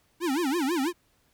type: tone with vibrato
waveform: square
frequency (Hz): 304.6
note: D#4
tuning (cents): -37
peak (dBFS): -25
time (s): 0.2-0.93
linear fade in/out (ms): 50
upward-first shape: sine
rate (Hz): 6.1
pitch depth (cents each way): 280
effects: pink hiss -67 dBFS RMS until 1.33 s